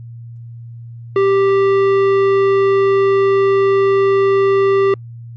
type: tone with tanh clipping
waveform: sine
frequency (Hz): 392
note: G4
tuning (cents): 0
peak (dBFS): -12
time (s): 1.16-4.94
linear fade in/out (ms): 2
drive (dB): 13
effects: added 117 Hz sine -30 dBFS peak until 5.36 s + Opus 48 kbps